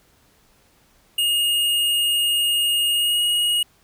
square tone with pitch glide, 2852 to 2883 Hz, F7 to F#7, +36 to -46 cents, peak -18 dBFS, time 1.18-3.63 s, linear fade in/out 5 ms, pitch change +18 cents, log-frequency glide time 2.93-3.2 s, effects pink hiss -58 dBFS RMS until 3.83 s

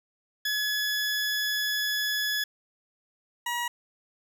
20% pulse tone pair in turn, 1699 / 958.2 Hz, G#6 / A#5, +39 / +47 cents, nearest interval minor seventh, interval 992 cents, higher first, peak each -21 / -23 dBFS, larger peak first, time 0.45-2.44 / 3.46-3.68 s, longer first, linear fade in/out 5 ms, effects none

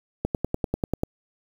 click train, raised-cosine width 2 ms, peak -10 dBFS, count 9, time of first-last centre 0.25-1.034 s, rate 10.2 Hz, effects 7-bit

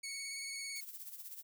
15% pulse tone with vibrato, 2217 Hz, C#7, in tune, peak -34 dBFS, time 0.03-0.81 s, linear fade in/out 10 ms, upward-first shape square, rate 18 Hz, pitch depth 18 cents each way
violet noise with tremolo, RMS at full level -46 dBFS, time 0.75-1.43 s, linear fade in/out 20 ms, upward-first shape sine, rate 16 Hz, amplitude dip 65%
effects none

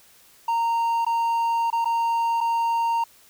triangle tone with dropouts, 925 Hz, A#5, 14 cents flat, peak -18 dBFS, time 0.48-3.04 s, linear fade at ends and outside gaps 5 ms, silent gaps 1.049-1.064 / 1.703-1.727 / 1.846-1.855 / 2.406-2.41 s, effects white hiss -54 dBFS RMS until 3.29 s

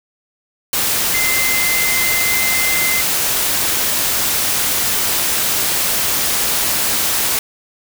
sine tone in noise, 2071 Hz, C7, 18 cents flat, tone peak -18 dBFS, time 1.14-3.01 s, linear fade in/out 2 ms, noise white, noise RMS -17 dBFS, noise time 0.73-7.39 s, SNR -4 dB, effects none

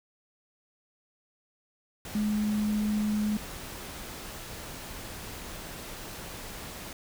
sine tone in noise, 210.9 Hz, G#3, 27 cents sharp, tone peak -25 dBFS, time 2.15-3.37 s, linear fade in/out 2 ms, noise pink, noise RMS -41 dBFS, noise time 2.05-6.93 s, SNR +13 dB, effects none

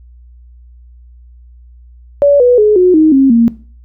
sine tone with pitch steps, 571 / 491.4 / 422.9 / 363.9 / 313.1 / 269.5 / 231.9 Hz, D5 / B4 / G#4 / F#4 / D#4 / C#4 / A#3, -49 / -9 / +31 / -29 / +11 / -49 / -9 cents, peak -4 dBFS, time 2.22-3.48 s, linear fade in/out 0 ms, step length 180 ms, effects noise-tail reverb RT60 0.4 s tail -18 dB re dry + added 60 Hz sine -36 dBFS peak until 3.84 s

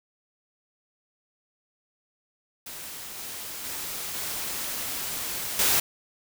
white noise with level steps, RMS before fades -39 / -37 / -34 / -32 / -22 dBFS, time 2.66-5.8 s, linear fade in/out 5 ms, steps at 3.18 / 3.64 / 4.14 / 5.59 s, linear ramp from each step 2 ms, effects none

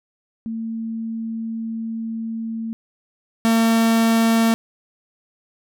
sine / 45% pulse tone pair in turn, 225.6 / 226.9 Hz, A3 / A#3, +44 / -47 cents, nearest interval unison, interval 9 cents, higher second, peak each -24 / -14 dBFS, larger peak second, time 0.46-2.73 / 3.45-4.54 s, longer first, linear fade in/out 0 ms, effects none

